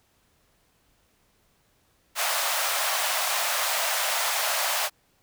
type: high-pass noise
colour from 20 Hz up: pink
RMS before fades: -26 dBFS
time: 2.15-4.9 s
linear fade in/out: 50 ms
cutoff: 600 Hz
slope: 48 dB/octave
effects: pink hiss -66 dBFS RMS until 5.22 s